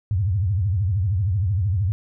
sine tone with vibrato, 96.3 Hz, G2, 30 cents flat, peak -18 dBFS, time 0.11-1.92 s, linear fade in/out 0 ms, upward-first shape triangle, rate 13 Hz, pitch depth 280 cents each way, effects none

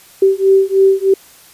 sine beating tone pair, 385.4 / 388.6 Hz, G4 / G4, -29 / -15 cents, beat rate 3.2 Hz, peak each -11 dBFS, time 0.22-1.14 s, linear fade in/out 5 ms, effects white hiss -43 dBFS RMS until 1.53 s + resampled to 32000 Hz

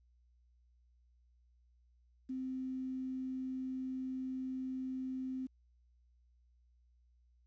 sine tone with quantisation, 260 Hz, C4, 11 cents flat, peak -37 dBFS, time 2.29-5.47 s, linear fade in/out 10 ms, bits 11, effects added 60 Hz sine -66 dBFS peak until 7.46 s + resampled to 16000 Hz

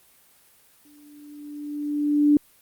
sine tone with exponential growth, 293.7 Hz, D4, in tune, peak -12 dBFS, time 0.85-2.37 s, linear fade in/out 2 ms, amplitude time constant 330 ms, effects white hiss -57 dBFS RMS until 2.61 s + Opus 32 kbps

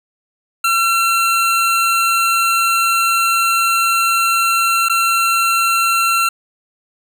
25% pulse tone with dropouts, 1356 Hz, E6, 49 cents sharp, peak -9 dBFS, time 0.64-6.29 s, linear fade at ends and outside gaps 5 ms, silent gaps 4.886-4.896 s, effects none

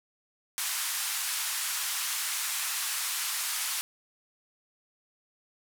white band-pass noise, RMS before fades -32 dBFS, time 0.58-3.81 s, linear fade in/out 0 ms, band 960 to 13000 Hz, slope 24 dB/octave, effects none

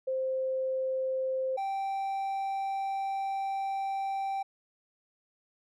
sine / triangle tone pair in turn, 523.3 / 781.1 Hz, C5 / G5, 0 / -6 cents, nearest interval perfect fifth, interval 694 cents, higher second, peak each -28 dBFS, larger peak neither, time 0.07-1.57 / 1.57-4.43 s, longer second, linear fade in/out 10 ms, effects none

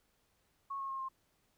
sine tone with pitch steps, 1100 / 1086.7 / 1073.6 / 1060.7 Hz, C#6 / C#6 / C6 / C6, -14 / -35 / +44 / +23 cents, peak -37 dBFS, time 0.7-1.088 s, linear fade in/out 10 ms, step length 97 ms, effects pink hiss -75 dBFS RMS until 1.57 s

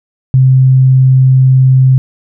sine tone, 130.81 Hz, C3, in tune, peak -3 dBFS, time 0.34-1.98 s, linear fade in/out 0 ms, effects none

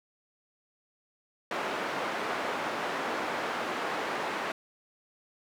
white band-pass noise, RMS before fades -33 dBFS, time 1.51-4.52 s, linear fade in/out 2 ms, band 280 to 1400 Hz, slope 12 dB/octave, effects none

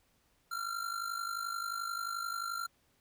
square tone with amplitude modulation, 1374 Hz, F6, 29 cents flat, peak -33 dBFS, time 0.51-2.67 s, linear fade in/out 10 ms, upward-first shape sine, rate 51.4 Hz, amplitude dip 70%, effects pink hiss -72 dBFS RMS until 3 s

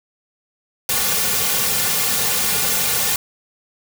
white noise with comb filter, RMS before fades -19 dBFS, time 0.89-3.16 s, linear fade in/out 2 ms, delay 3.1 ms, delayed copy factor -0.95, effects none

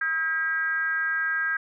sine tone with frequency modulation, 1611 Hz, G6, 47 cents sharp, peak -23 dBFS, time 0.01-1.57 s, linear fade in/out 5 ms, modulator 330 Hz, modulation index 0.64, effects none

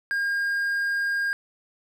triangle tone, 1616 Hz, G#6, 48 cents flat, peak -21 dBFS, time 0.11-1.33 s, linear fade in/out 0 ms, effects none

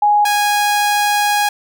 sine / sawtooth tone pair in turn, 830.6 / 826.1 Hz, G#5 / G#5, 0 / -9 cents, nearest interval unison, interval 9 cents, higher first, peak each -9 dBFS, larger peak neither, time 0.02-0.25 / 0.25-1.49 s, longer second, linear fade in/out 5 ms, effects none

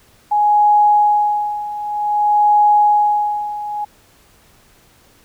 sine tone with tremolo, 834 Hz, G#5, 7 cents sharp, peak -8 dBFS, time 0.31-3.85 s, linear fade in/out 10 ms, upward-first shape sine, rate 0.53 Hz, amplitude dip 80%, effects pink hiss -51 dBFS RMS until 5.24 s

